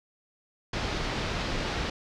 pink low-pass noise, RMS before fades -31 dBFS, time 0.73-1.9 s, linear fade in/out 5 ms, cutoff 5100 Hz, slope 24 dB/octave, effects none

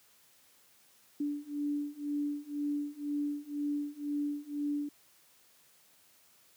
sine beating tone pair, 290 / 292 Hz, D4 / D4, -22 / -10 cents, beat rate 2 Hz, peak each -36 / -35 dBFS, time 1.2-4.89 s, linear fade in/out 5 ms, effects white hiss -64 dBFS RMS until 6.56 s + high-pass 80 Hz 12 dB/octave

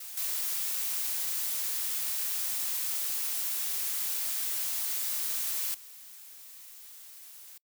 blue noise with level steps, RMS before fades -42 / -32 / -49 dBFS, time 0-7.58 s, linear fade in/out 5 ms, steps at 0.17 / 5.74 s, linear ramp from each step 5 ms, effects noise-tail reverb RT60 0.1 s tail -25 dB re dry

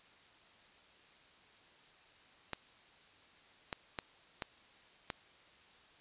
clicks, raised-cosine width 0.3 ms, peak -21 dBFS, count 5, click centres 2.533 / 3.728 / 3.988 / 4.422 / 5.102 s, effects white hiss -62 dBFS RMS until 6 s + resampled to 8000 Hz

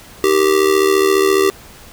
square tone with amplitude modulation, 389.8 Hz, G4, 10 cents flat, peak -8 dBFS, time 0.24-1.5 s, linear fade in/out 0 ms, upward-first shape sine, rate 74.6 Hz, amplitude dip 75%, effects pink hiss -40 dBFS RMS until 1.92 s

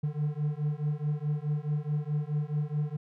triangle beating tone pair, 146.83 / 151.53 Hz, D3 / D#3, 0 / -45 cents, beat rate 4.7 Hz, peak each -29 dBFS, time 0.03-2.97 s, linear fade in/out 10 ms, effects none

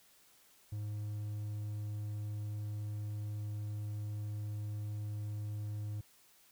triangle tone, 105 Hz, G#2, 19 cents sharp, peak -35 dBFS, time 0.72-6.01 s, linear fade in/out 5 ms, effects white hiss -65 dBFS RMS until 6.51 s

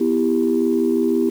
sine chord, E minor, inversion second, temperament just, 247.2 / 329.6 / 395.6 Hz, B3 / E4 / G4, +2 / 0 / +16 cents, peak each -19 dBFS, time 0-1.3 s, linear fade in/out 10 ms, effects tanh soft clip ceiling -7 dBFS + 7-bit

